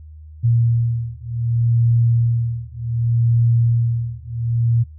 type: beating tone pair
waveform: sine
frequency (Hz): 116.8 / 117.46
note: A#2 / A#2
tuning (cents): +4 / +14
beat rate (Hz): 0.66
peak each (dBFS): -18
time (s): 0.43-4.84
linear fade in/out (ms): 20
effects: noise-tail reverb RT60 0.2 s tail -21 dB re dry + added 77 Hz sine -36 dBFS peak until 4.98 s